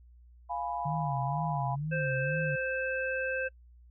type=chord; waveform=sine; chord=F diminished; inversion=none; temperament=equal; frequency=698.5 / 830.6 / 987.8 Hz; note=F5 / Ab5 / Cb6; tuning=0 / 0 / 0 cents; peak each=-36 dBFS; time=0.49-1.76 s; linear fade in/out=20 ms
type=tone with vibrato; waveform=sine; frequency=145.3 Hz; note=D3; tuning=18 cents flat; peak=-31 dBFS; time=0.85-2.56 s; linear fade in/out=10 ms; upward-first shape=sine; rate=2.1 Hz; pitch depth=150 cents each way
type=harmonic tone; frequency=523 Hz; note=C5; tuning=1 cent flat; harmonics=1 / 3 / 5; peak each=-33 / -33 / -38 dBFS; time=1.91-3.49 s; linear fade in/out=20 ms
effects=noise-tail reverb RT60 0.1 s tail -25 dB re dry + added 60 Hz sine -53 dBFS peak until 3.9 s